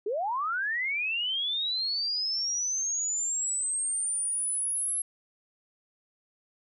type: linear sweep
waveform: sine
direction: up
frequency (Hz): 383.7 to 11100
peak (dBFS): -27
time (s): 0.06-5.02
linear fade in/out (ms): 5
effects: none